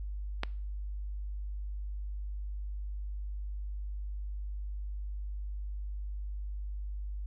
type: click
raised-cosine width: 0.3 ms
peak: -15 dBFS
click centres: 0.434 s
effects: noise-tail reverb RT60 0.5 s tail -23 dB re dry + added 50 Hz sine -35 dBFS peak until 7.26 s